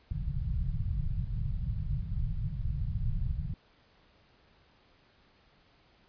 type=low-pass noise; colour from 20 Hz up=pink; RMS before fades=-32 dBFS; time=0.11-3.54 s; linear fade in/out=2 ms; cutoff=160 Hz; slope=48 dB/octave; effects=pink hiss -64 dBFS RMS until 6.08 s + resampled to 11025 Hz